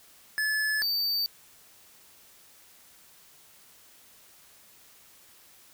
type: tone pair in turn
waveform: square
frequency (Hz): 1724 / 4603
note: A6 / D8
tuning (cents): -36 / -36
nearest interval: octave + perfect fourth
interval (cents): 1700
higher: second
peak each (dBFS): -26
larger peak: neither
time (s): 0.38-0.82 / 0.82-1.26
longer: neither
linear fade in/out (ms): 0
effects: white hiss -56 dBFS RMS until 5.73 s